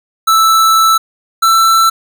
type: tone pair in turn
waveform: square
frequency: 1318.5 / 1334.6 Hz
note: E6 / E6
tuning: 0 / +21 cents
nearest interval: unison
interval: 21 cents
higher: second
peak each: -7 dBFS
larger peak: neither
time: 0.27-0.98 / 1.42-1.9 s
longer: first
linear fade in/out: 10 ms
effects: none